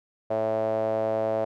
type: tone with band-pass filter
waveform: sawtooth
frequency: 110 Hz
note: A2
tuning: in tune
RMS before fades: -26 dBFS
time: 0.3-1.45 s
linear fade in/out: 10 ms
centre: 610 Hz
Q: 7.7
effects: none